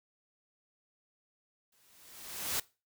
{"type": "noise with exponential growth", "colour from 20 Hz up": "white", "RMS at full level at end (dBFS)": -31, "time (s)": [1.72, 2.6], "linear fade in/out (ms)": 5, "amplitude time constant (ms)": 190, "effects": ["noise-tail reverb RT60 0.3 s tail -21 dB re dry"]}